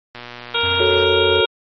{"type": "click train", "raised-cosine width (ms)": 0.3, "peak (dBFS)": -17, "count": 109, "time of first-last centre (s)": [0.15, 1.043], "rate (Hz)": 121}
{"type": "harmonic tone", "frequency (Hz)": 467.5, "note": "A#4", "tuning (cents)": 5, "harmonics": [1, 2, 3, 5, 6, 7, 8], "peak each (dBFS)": [-24, -25, -22, -26, -27, -21, -24], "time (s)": [0.54, 1.46], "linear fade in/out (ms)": 10}
{"type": "tone", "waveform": "square", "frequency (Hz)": 89.8, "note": "F2", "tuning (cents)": 49, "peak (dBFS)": -27, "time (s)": [0.63, 1.41], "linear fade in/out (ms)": 5}
{"type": "chord", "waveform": "sine", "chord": "F# minor", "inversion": "none", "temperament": "equal", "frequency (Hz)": [370, 440, 554.4], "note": ["F#4", "A4", "C#5"], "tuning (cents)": [0, 0, 0], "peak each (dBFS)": [-19, -17, -23], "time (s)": [0.8, 1.45], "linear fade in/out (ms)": 2}
{"effects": ["MP3 32 kbps"]}